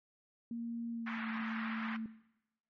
sine tone with pitch glide, 233.1 to 223.2 Hz, A#3 to A3, 0 to +25 cents, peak -37 dBFS, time 0.51-2.06 s, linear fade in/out 2 ms, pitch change -75 cents, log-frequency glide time 0.91-1.27 s
white band-pass noise, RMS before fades -43 dBFS, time 1.06-1.97 s, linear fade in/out 10 ms, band 1000 to 2000 Hz, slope 24 dB/octave
effects noise-tail reverb RT60 0.9 s tail -18 dB re dry + MP3 32 kbps

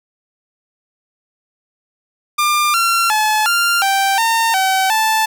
sawtooth tone with pitch steps, 1197 / 1367 / 859 / 1392 / 782 / 911 / 763 / 878 Hz, D6 / F6 / A5 / F6 / G5 / A#5 / G5 / A5, +33 / -37 / -42 / -6 / -4 / -40 / -47 / -4 cents, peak -9 dBFS, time 2.38-5.26 s, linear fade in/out 10 ms, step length 360 ms, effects none

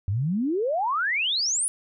sine exponential sweep, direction up, 90.5 to 10300 Hz, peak -22 dBFS, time 0.08-1.68 s, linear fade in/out 0 ms, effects none

